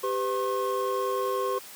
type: tone cluster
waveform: triangle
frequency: 393.5 / 504 / 1075 Hz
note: G4 / B4 / C6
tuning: +7 / +35 / +47 cents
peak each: -28 dBFS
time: 0.03-1.59 s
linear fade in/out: 10 ms
effects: white hiss -45 dBFS RMS until 1.75 s + high-pass 150 Hz 12 dB/octave